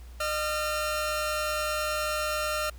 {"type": "tone pair together", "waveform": "sawtooth", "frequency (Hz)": [609.6, 1374], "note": ["D#5", "F6"], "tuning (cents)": [-36, -29], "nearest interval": "octave + major second", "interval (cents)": 1407, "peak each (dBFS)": [-26, -27], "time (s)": [0.2, 2.7], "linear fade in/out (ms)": 5, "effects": ["added 60 Hz sine -42 dBFS peak until 2.78 s", "pink hiss -57 dBFS RMS until 2.78 s"]}